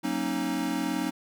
square chord, D# minor seventh, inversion first, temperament equal with one note detuned, 185 / 233.1 / 271.6 / 311.1 Hz, F#3 / A#3 / C#4 / D#4, 0 / 0 / -35 / 0 cents, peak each -36 / -35 / -32 / -32 dBFS, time 0.03-1.11 s, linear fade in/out 20 ms, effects none

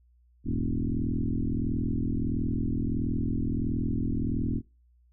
sine tone with frequency modulation, 116.54 Hz, A#2, in tune, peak -25 dBFS, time 0.44-4.62 s, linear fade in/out 50 ms, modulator 41.5 Hz, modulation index 4.5, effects noise-tail reverb RT60 0.3 s tail -22 dB re dry + added 60 Hz sine -59 dBFS peak until 5.12 s

